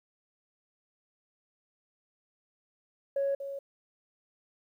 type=tone with echo; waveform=sine; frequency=554.4 Hz; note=C#5; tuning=in tune; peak=-25 dBFS; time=3.16-3.35 s; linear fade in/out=5 ms; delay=240 ms; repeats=1; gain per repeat=-10 dB; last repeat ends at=3.59 s; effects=tanh soft clip ceiling -23 dBFS + 11-bit